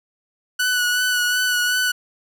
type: tone with vibrato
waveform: sawtooth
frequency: 1480 Hz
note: F#6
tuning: in tune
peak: -14 dBFS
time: 0.59-1.92 s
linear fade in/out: 10 ms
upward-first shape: sine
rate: 2.7 Hz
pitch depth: 23 cents each way
effects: none